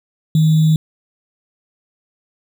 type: tone with sample-and-hold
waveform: sine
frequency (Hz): 157.5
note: D#3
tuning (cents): +21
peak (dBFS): -9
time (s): 0.35-0.76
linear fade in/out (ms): 2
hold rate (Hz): 3675
effects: none